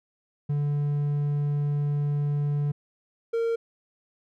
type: tone pair in turn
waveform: triangle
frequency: 145.4 / 460.2 Hz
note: D3 / A#4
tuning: -17 / -22 cents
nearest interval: octave + minor sixth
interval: 1995 cents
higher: second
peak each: -21 dBFS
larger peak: neither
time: 0.49-2.72 / 3.33-3.56 s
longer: first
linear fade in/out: 10 ms
effects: none